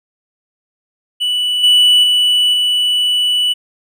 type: tone with level steps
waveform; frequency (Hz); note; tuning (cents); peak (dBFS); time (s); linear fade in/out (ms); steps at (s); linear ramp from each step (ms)
triangle; 2962; F#7; +1; -12 / -5 / -8 / -10; 1.2-3.54; 20; 1.63 / 2.03 / 2.53; 10
effects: none